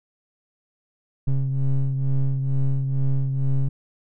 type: ring-modulated tone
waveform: triangle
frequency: 67.5 Hz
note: C#2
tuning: 45 cents flat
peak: -13 dBFS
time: 1.27-3.69 s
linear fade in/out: 10 ms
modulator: 66.4 Hz
effects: none